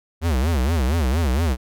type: tone with vibrato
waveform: square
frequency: 73 Hz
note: D2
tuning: 10 cents flat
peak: -18 dBFS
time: 0.21-1.57 s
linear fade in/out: 50 ms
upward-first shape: sine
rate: 4.3 Hz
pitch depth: 280 cents each way
effects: none